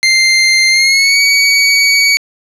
25% pulse tone with pitch glide, 2093 to 2256 Hz, C7 to C#7, 0 to +30 cents, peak -3 dBFS, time 0.03-2.17 s, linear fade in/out 0 ms, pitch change +130 cents, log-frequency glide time 0.7-1.2 s, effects resampled to 24000 Hz + 7-bit

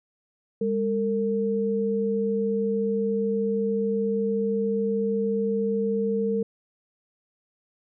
sine tone pair together, 202.3 / 454.2 Hz, G#3 / A#4, -45 / -45 cents, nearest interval octave + major second, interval 1400 cents, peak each -26 / -24 dBFS, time 0.61-6.43 s, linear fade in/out 5 ms, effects none

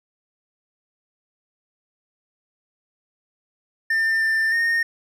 triangle tone with pitch steps, 1797 / 1787 / 1841 Hz, A6 / A6 / A#6, +36 / +26 / -22 cents, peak -16 dBFS, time 3.9-4.83 s, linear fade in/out 5 ms, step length 310 ms, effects none

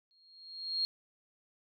sine tone with exponential growth, 4256 Hz, C8, 29 cents sharp, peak -27 dBFS, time 0.11-0.85 s, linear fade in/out 0 ms, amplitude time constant 160 ms, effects none

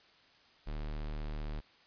square tone, 37.71 Hz, D1, 47 cents sharp, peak -37 dBFS, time 0.66-1.61 s, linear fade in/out 20 ms, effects white hiss -63 dBFS RMS until 1.86 s + resampled to 11025 Hz

